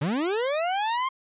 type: linear sweep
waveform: 40% pulse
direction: up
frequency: 130 to 1074 Hz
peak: -23 dBFS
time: 0.01-1.09 s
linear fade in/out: 10 ms
effects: resampled to 8000 Hz